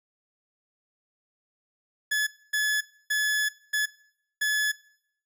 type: tone bursts at uneven times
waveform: 40% pulse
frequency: 1711 Hz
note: A6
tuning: 49 cents flat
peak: -22 dBFS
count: 5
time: 2.11-2.27 / 2.53-2.81 / 3.1-3.49 / 3.73-3.86 / 4.41-4.72 s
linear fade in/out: 10 ms
effects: noise-tail reverb RT60 0.7 s tail -22 dB re dry